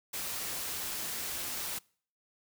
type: noise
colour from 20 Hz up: white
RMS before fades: -37 dBFS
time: 0.13-1.79 s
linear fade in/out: 10 ms
effects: noise-tail reverb RT60 0.5 s tail -25 dB re dry